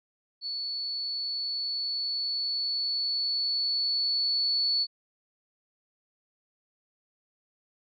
sine tone with level ramp, 4435 Hz, C#8, in tune, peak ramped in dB -31 to -23 dBFS, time 0.41-4.87 s, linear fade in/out 50 ms, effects none

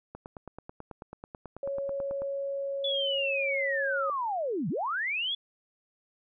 click train, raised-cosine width 1 ms, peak -27 dBFS, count 20, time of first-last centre 0.15-2.22 s, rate 9.18 Hz
sine tone with pitch glide, 554.4 to 550.3 Hz, C#5 to C#5, 0 to -13 cents, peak -30 dBFS, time 1.63-4.1 s, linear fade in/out 2 ms, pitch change -13 cents, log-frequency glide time 2.52-3.26 s
sine linear two-way sweep, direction down then up, 3462 to 137.6 to 3462 Hz, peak -28 dBFS, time 2.84-5.35 s, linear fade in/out 5 ms, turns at 4.69 s
effects none

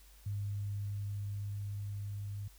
sine tone with level ramp, 101.6 Hz, G#2, 38 cents flat, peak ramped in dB -34 to -38 dBFS, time 0.26-2.48 s, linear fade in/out 5 ms, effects added 50 Hz sine -57 dBFS peak until 2.58 s + white hiss -63 dBFS RMS until 2.58 s

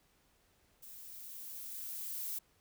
violet noise with level ramp, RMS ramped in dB -52 to -39 dBFS, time 0.82-2.39 s, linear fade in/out 10 ms, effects pink hiss -71 dBFS RMS until 2.6 s

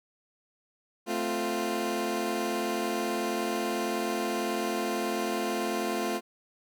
20% pulse chord, F major, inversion first, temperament equal with one note detuned, 220 / 260.1 / 349.2 Hz, A3 / C4 / F4, 0 / -10 / 0 cents, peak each -28 / -31 / -26 dBFS, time 1.06-6.21 s, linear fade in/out 50 ms, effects none

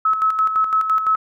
sine tone with tremolo, 1293 Hz, E6, 34 cents flat, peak -13 dBFS, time 0.05-1.16 s, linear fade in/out 5 ms, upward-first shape square, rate 5.9 Hz, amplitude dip 55%, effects none

